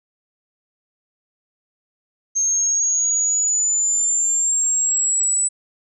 sine exponential sweep, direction up, 6390 to 7950 Hz, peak -16 dBFS, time 2.35-5.49 s, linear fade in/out 20 ms, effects none

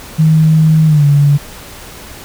sine tone with pitch glide, 157.6 to 143.69 Hz, D#3 to D3, +23 to -37 cents, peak -5 dBFS, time 0.18-1.38 s, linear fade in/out 20 ms, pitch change -160 cents, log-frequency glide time 0.86-1.05 s, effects pink hiss -32 dBFS RMS until 2.24 s

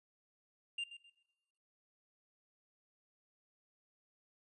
triangle tone with echo, 2794 Hz, F7, in tune, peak -35 dBFS, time 0.78-0.84 s, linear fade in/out 5 ms, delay 130 ms, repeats 3, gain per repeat -12 dB, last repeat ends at 1.23 s, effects noise-tail reverb RT60 1.0 s tail -21 dB re dry + resampled to 24000 Hz

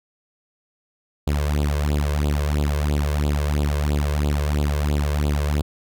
sawtooth tone with flanger, 73.42 Hz, D2, in tune, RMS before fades -21 dBFS, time 1.27-5.62 s, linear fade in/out 5 ms, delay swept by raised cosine 0.25 to 1.95 ms, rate 3 Hz, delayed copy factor +0.85, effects none

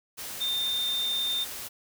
sine tone in noise, 3618 Hz, A7, 48 cents sharp, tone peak -26 dBFS, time 0.4-1.45 s, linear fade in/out 20 ms, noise white, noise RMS -38 dBFS, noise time 0.17-1.69 s, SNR +9 dB, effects none

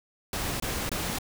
pink noise bursts, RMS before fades -31 dBFS, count 3, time 0.33-1.186 s, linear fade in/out 2 ms, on 270 ms, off 23 ms, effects none

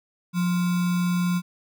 sine tone with sample-and-hold, 177.5 Hz, F3, 28 cents sharp, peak -20 dBFS, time 0.33-1.42 s, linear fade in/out 50 ms, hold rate 1225 Hz, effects none

